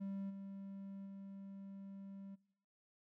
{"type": "tone with level steps", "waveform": "triangle", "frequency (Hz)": 196, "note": "G3", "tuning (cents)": 0, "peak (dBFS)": [-39, -45, -47], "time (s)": [0, 2.36], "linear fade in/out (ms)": 20, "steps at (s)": [0.29, 1.05], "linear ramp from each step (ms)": 20, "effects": ["noise-tail reverb RT60 0.8 s tail -23 dB re dry"]}